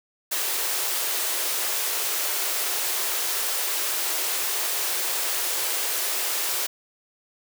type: high-pass noise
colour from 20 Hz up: white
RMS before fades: -26 dBFS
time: 0.31-6.67 s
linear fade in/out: 10 ms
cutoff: 330 Hz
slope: 96 dB/octave
effects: none